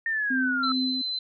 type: linear sweep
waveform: sine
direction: down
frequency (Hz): 1834 to 1300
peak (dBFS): -24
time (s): 0.06-0.72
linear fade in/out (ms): 2
type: tone with tremolo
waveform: sine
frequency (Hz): 259.1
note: C4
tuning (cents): -17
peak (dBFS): -24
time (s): 0.3-1.02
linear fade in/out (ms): 10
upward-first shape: sine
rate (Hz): 2.5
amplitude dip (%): 50
type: tone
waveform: sine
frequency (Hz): 4054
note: B7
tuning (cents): +45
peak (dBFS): -27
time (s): 0.63-1.19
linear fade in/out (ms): 5
effects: none